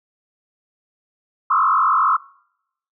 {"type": "tone with frequency modulation", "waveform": "sine", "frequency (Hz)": 1195, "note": "D6", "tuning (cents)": 30, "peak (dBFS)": -13, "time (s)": [1.5, 2.17], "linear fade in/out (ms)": 10, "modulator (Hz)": 47.1, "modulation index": 3.4, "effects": ["noise-tail reverb RT60 0.8 s tail -25 dB re dry"]}